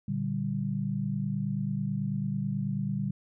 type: chord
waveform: sine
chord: G minor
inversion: first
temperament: just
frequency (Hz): 117.6 / 147 / 196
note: Bb2 / D3 / G3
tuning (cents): +16 / +2 / 0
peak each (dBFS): -35 / -32 / -31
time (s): 0.08-3.11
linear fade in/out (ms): 5
effects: none